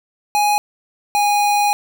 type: tone pair in turn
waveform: square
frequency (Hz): 830.6 / 823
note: G#5 / G#5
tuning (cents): 0 / -16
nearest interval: unison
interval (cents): 16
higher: first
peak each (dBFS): -14 / -14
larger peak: neither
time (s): 0.35-0.58 / 1.15-1.73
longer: second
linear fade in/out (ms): 0
effects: none